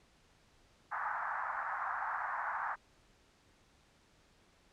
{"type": "band-pass noise", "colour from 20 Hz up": "pink", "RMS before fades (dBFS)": -38, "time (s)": [0.91, 2.76], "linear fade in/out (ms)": 20, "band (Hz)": [780, 1700], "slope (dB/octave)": 48, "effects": ["pink hiss -67 dBFS RMS until 4.72 s", "low-pass 7000 Hz 12 dB/octave"]}